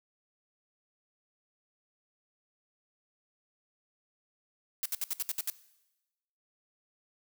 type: noise bursts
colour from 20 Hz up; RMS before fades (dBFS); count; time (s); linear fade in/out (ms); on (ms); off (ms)
blue; -32; 8; 4.83-5.5; 0; 26; 66
effects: noise-tail reverb RT60 1.0 s tail -18 dB re dry